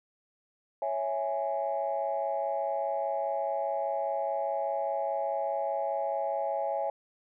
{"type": "chord", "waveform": "sine", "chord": "C# minor", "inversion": "none", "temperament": "equal", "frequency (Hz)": [554.4, 659.3, 830.6], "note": ["C#5", "E5", "G#5"], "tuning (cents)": [0, 0, 0], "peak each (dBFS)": -32, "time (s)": [0.82, 6.9], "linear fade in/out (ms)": 2, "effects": ["tanh soft clip ceiling -20 dBFS"]}